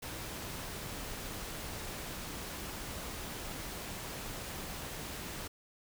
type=noise; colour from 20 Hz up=pink; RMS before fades=-42 dBFS; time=0.02-5.48 s; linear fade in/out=10 ms; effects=none